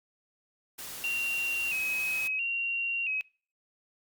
white noise, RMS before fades -41 dBFS, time 0.78-2.28 s, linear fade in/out 10 ms
sine tone with vibrato, 2649 Hz, E7, 8 cents sharp, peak -28 dBFS, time 1.04-3.21 s, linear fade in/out 0 ms, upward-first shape square, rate 0.74 Hz, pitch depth 69 cents each way
effects noise-tail reverb RT60 0.4 s tail -24 dB re dry + Opus 48 kbps

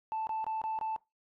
sine tone bursts, 880 Hz, A5, in tune, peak -30 dBFS, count 5, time 0.12-0.962 s, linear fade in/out 0 ms, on 150 ms, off 23 ms, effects noise-tail reverb RT60 0.2 s tail -22 dB re dry + tanh soft clip ceiling -29 dBFS

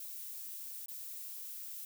violet noise with dropouts, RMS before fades -45 dBFS, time 0-1.85 s, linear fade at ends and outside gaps 2 ms, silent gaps 0.859-0.883 s, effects none

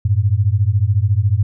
sine beating tone pair, 95 / 109 Hz, F#2 / A2, +46 / -16 cents, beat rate 14 Hz, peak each -15 dBFS, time 0.05-1.43 s, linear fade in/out 5 ms, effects none

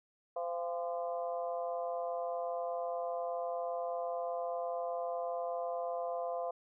harmonic tone with a mistuned harmonic, 171.8 Hz, F3, 28 cents flat, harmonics 3 / 4 / 5 / 6 / 7, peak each -38 / -37 / -50 / -45 / -53 dBFS, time 0.36-6.51 s, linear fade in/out 5 ms, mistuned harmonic 5, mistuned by -97 cents, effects none

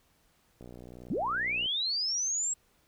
click train, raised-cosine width 2 ms, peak -34 dBFS, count 65, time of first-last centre 0.61-1.659 s, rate 61 Hz
sine linear sweep, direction up, 118.3 to 7700 Hz, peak -28 dBFS, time 1.1-2.54 s, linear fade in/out 10 ms
effects pink hiss -68 dBFS RMS until 2.87 s

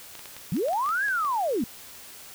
clicks, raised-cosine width 0.2 ms, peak -24 dBFS, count 11, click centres 0.153 / 0.193 / 0.257 / 0.366 / 0.566 / 0.685 / 0.732 / 0.861 / 0.891 / 1.084 / 1.249 s
sine linear two-way sweep, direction up then down, 138.59 to 1702 to 196.1 Hz, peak -23 dBFS, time 0.52-1.64 s, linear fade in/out 2 ms, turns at 1.05 s
effects white hiss -45 dBFS RMS until 2.34 s

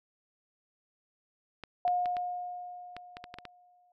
clicks, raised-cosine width 0.3 ms, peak -25 dBFS, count 10, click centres 1.637 / 1.879 / 2.058 / 2.168 / 2.966 / 3.169 / 3.241 / 3.341 / 3.386 / 3.453 s
sine tone with exponential decay, 716 Hz, F5, 43 cents sharp, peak -24 dBFS, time 1.85-3.92 s, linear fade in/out 2 ms, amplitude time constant 450 ms
effects none

